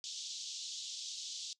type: band-pass noise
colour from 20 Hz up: pink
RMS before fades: -44 dBFS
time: 0.04-1.53 s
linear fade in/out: 0 ms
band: 3300 to 7100 Hz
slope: 48 dB/octave
effects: noise-tail reverb RT60 0.1 s tail -21 dB re dry